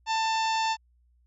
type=harmonic tone; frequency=890 Hz; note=A5; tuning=20 cents sharp; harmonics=1 / 2 / 3 / 4 / 5 / 6 / 7 / 8; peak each=-25 / -36 / -35 / -37 / -38 / -39 / -46 / -44 dBFS; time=0.06-0.77 s; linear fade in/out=50 ms; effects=added 60 Hz sine -61 dBFS peak until 1.26 s